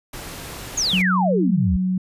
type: noise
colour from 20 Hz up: pink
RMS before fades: -34 dBFS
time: 0.13-1.02 s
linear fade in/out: 5 ms
type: exponential sweep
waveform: sine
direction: down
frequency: 6950 to 62.9 Hz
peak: -18 dBFS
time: 0.77-1.77 s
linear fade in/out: 10 ms
type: tone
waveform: sine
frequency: 185 Hz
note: F#3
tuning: in tune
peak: -18 dBFS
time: 0.93-1.98 s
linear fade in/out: 5 ms
effects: resampled to 32000 Hz